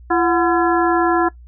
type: harmonic tone with a mistuned harmonic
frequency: 339.6 Hz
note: F4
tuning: 48 cents flat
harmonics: 1 / 2 / 3 / 4 / 5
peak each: -16 / -19 / -21 / -22 / -23 dBFS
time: 0.1-1.29 s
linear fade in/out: 10 ms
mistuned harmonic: 2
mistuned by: +130 cents
effects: noise-tail reverb RT60 0.1 s tail -20 dB re dry + added 60 Hz sine -38 dBFS peak until 1.47 s